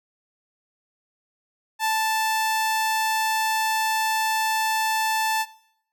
sawtooth tone, 880 Hz, A5, in tune, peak -17 dBFS, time 1.79-5.46 s, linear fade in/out 50 ms, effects noise-tail reverb RT60 0.7 s tail -20 dB re dry

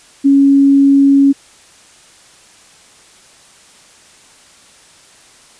sine tone, 277.2 Hz, C#4, in tune, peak -5 dBFS, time 0.24-1.33 s, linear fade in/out 20 ms, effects white hiss -44 dBFS RMS until 5.59 s + resampled to 22050 Hz

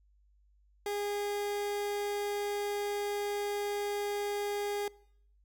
30% pulse tone, 409.3 Hz, G#4, 25 cents flat, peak -30 dBFS, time 0.86-4.88 s, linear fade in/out 2 ms, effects noise-tail reverb RT60 0.7 s tail -23 dB re dry + added 50 Hz sine -63 dBFS peak until 5.44 s

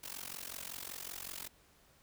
white noise with amplitude modulation, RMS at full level -41 dBFS, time 0.03-1.48 s, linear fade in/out 10 ms, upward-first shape sine, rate 45.3 Hz, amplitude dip 95%, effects pink hiss -66 dBFS RMS until 2.02 s

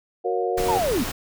sine chord, Gb major seventh, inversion none, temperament equal with one note detuned, 370 / 466.2 / 554.4 / 714 Hz, Gb4 / Bb4 / Db5 / F5, 0 / 0 / 0 / +38 cents, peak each -26 / -25 / -31 / -27 dBFS, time 0.24-0.79 s, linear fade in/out 20 ms
pink noise, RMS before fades -29 dBFS, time 0.57-1.12 s, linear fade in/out 10 ms
sine linear sweep, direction down, 978 to 196 Hz, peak -20 dBFS, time 0.68-1.04 s, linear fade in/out 10 ms
effects none

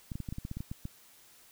clicks, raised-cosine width 5 ms, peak -25 dBFS, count 12, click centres 0.118 / 0.155 / 0.203 / 0.288 / 0.325 / 0.384 / 0.451 / 0.514 / 0.57 / 0.605 / 0.715 / 0.854 s, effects white hiss -59 dBFS RMS until 1.51 s

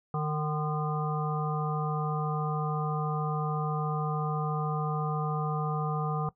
harmonic tone with a mistuned harmonic, 152.3 Hz, D#3, 37 cents flat, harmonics 1 / 3 / 5 / 7 / 8, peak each -29 / -36 / -36 / -41 / -37 dBFS, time 0.14-6.29 s, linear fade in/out 2 ms, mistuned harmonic 7, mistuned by -50 cents, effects noise-tail reverb RT60 0.1 s tail -18 dB re dry

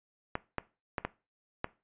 clicks, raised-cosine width 0.5 ms, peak -16 dBFS, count 5, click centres 0.354 / 0.583 / 0.982 / 1.05 / 1.644 s, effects noise-tail reverb RT60 0.3 s tail -19 dB re dry + resampled to 8000 Hz

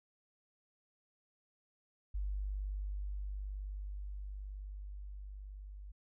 sine tone with level ramp, 49.48 Hz, G1, 17 cents sharp, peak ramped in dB -34 to -46 dBFS, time 2.14-5.92 s, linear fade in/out 10 ms, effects none

